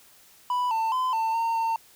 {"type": "tone with pitch steps", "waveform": "triangle", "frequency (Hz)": [989, 895, 1021, 896, 915, 907], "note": ["B5", "A5", "C6", "A5", "A#5", "A#5"], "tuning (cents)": [2, 29, -43, 31, -32, -48], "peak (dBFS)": -21, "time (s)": [0.5, 1.76], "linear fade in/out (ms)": 2, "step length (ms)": 210, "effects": ["white hiss -55 dBFS RMS until 1.95 s"]}